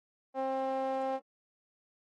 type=tone with band-pass filter; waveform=sawtooth; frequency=265.5 Hz; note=C4; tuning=25 cents sharp; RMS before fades=-33 dBFS; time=0.34-1.2 s; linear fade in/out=50 ms; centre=670 Hz; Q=7.6; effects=AAC 32 kbps